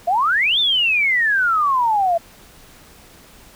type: exponential two-way sweep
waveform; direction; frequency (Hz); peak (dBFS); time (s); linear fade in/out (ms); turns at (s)
sine; up then down; 659.3 to 3646 to 659.3; -14; 0.07-2.18; 10; 0.59
effects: pink hiss -46 dBFS RMS until 3.55 s